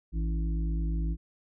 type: harmonic tone with a mistuned harmonic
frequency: 54.7 Hz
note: A1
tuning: 9 cents flat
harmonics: 1 / 3 / 5 / 6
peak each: -27 / -35 / -43 / -44 dBFS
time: 0.12-1.17 s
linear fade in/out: 50 ms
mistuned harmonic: 5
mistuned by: +38 cents
effects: none